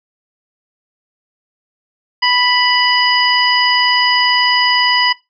harmonic tone, 987.8 Hz, B5, in tune, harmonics 1 / 2 / 3 / 5, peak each -16 / -16 / -16 / -16 dBFS, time 2.22-5.13 s, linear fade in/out 10 ms, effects noise-tail reverb RT60 0.2 s tail -19 dB re dry

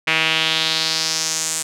sawtooth tone with band-pass filter sweep, 160 Hz, D#3, 49 cents sharp, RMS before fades -20 dBFS, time 0.07-1.63 s, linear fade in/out 10 ms, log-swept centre 2400 to 8000 Hz, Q 2.8, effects none

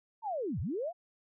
sine linear two-way sweep, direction down then up, 932.3 to 69.4 to 738 Hz, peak -32 dBFS, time 0.22-0.93 s, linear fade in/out 50 ms, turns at 0.6 s, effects none

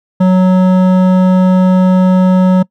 sine tone with hard clipping, 185 Hz, F#3, in tune, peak -7 dBFS, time 0.2-2.63 s, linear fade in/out 10 ms, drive 12 dB, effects noise-tail reverb RT60 0.1 s tail -23 dB re dry

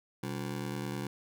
25% pulse ring-modulated tone, 159.2 Hz, D#3, 40 cents sharp, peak -28 dBFS, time 0.23-1.07 s, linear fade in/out 2 ms, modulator 35 Hz, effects none

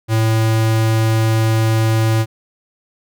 square tone, 111.4 Hz, A2, 22 cents sharp, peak -13 dBFS, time 0.08-2.26 s, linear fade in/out 50 ms, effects none

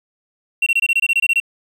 triangle tone bursts, 2733 Hz, F7, 38 cents flat, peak -10 dBFS, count 12, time 0.62-1.401 s, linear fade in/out 5 ms, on 44 ms, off 23 ms, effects tanh soft clip ceiling -6 dBFS + 8-bit

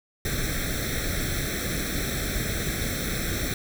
pink noise with comb filter, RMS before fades -28 dBFS, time 0.25-3.54 s, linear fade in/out 2 ms, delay 0.52 ms, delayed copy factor +0.95, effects none

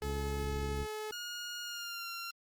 harmonic tone, 69.3 Hz, C#2, in tune, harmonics 1 / 2 / 3 / 4 / 5 / 6, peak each -36 / -42 / -46 / -48 / -50 / -52 dBFS, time 0.01-0.87 s, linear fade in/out 50 ms
sawtooth tone, 428.9 Hz, A4, 44 cents flat, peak -34 dBFS, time 0.02-1.11 s, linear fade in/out 0 ms
15% pulse tone with pitch glide, 1434 to 1375.6 Hz, F6 to F6, +45 to -27 cents, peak -33 dBFS, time 1.12-2.31 s, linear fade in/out 5 ms, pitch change -72 cents, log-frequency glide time 1.63-2.08 s
effects Opus 24 kbps

